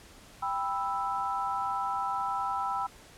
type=chord; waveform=sine; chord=E minor; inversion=first; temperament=just; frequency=791.1 / 988.9 / 1318.5 Hz; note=G5 / B5 / E6; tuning=+16 / +2 / 0 cents; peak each=-33 dBFS; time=0.42-2.87 s; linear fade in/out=10 ms; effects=pink hiss -53 dBFS RMS until 3.17 s + low-pass 11000 Hz 12 dB/octave